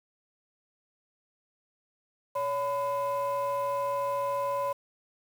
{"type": "tone pair together", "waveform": "sine", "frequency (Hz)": [563, 1006.1], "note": ["C#5", "B5"], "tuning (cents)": [27, 32], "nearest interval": "minor seventh", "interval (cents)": 1005, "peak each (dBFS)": -28, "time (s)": [2.35, 4.73], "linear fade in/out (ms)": 10, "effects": ["tanh soft clip ceiling -24 dBFS", "8-bit"]}